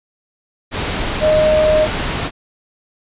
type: tone in noise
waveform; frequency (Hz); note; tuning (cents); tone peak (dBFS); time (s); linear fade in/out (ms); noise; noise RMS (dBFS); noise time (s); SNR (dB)
sine; 618; D#5; -12; -10; 1.2-1.88; 50; pink; -20; 0.71-2.31; +7
effects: resampled to 8000 Hz